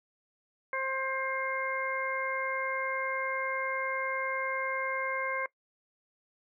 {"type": "harmonic tone", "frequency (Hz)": 530, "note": "C5", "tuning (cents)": 22, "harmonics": [1, 2, 3, 4], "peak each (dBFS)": [-36, -35, -37, -35], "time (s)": [0.73, 5.46], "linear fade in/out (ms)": 2, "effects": ["noise-tail reverb RT60 0.1 s tail -21 dB re dry"]}